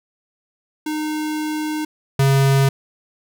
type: tone pair in turn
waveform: square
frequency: 306.7 / 136.62 Hz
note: D#4 / C#3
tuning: -25 / -25 cents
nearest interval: octave + major second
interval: 1400 cents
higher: first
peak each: -22 / -13 dBFS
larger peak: second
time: 0.86-1.85 / 2.19-2.69 s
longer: first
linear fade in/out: 5 ms
effects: none